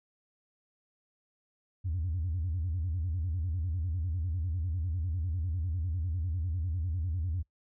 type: tone with vibrato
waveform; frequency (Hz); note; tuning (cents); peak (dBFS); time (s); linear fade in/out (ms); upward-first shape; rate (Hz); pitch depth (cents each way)
sine; 84.9; F2; -48; -28; 1.84-7.43; 20; square; 10; 160
effects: noise-tail reverb RT60 0.1 s tail -22 dB re dry + tanh soft clip ceiling -26 dBFS